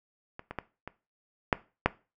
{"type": "clicks", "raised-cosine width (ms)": 0.5, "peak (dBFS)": [-25, -22, -17, -23, -6, -6], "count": 6, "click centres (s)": [0.394, 0.51, 0.587, 0.876, 1.528, 1.86], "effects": ["noise-tail reverb RT60 0.3 s tail -18 dB re dry"]}